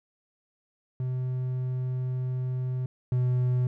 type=tone pair in turn; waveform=triangle; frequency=127.6 / 125.34 Hz; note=C3 / B2; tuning=-43 / +26 cents; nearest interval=unison; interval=31 cents; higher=first; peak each=-25 / -20 dBFS; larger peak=second; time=1-2.86 / 3.12-3.67 s; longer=first; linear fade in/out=2 ms; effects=none